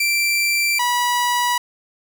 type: tone pair in turn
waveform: sawtooth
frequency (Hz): 2349 / 973.8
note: D7 / B5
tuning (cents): 0 / -25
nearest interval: octave + minor third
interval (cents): 1525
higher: first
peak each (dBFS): -13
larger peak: neither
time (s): 0-0.79 / 0.79-1.58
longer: neither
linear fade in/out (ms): 5
effects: none